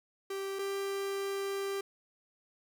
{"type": "tone pair in turn", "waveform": "45% pulse", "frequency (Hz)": [390.6, 394], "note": ["G4", "G4"], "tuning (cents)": [-6, 9], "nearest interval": "unison", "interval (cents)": 15, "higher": "second", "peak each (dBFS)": [-35, -33], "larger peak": "second", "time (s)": [[0.3, 0.59], [0.59, 1.81]], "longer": "second", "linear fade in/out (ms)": 5, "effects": []}